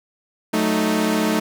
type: chord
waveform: sawtooth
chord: D# diminished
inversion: first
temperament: equal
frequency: 185 / 220 / 311.1 Hz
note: F#3 / A3 / D#4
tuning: 0 / 0 / 0 cents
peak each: -22 / -16 / -18 dBFS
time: 0.53-1.4 s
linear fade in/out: 10 ms
effects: none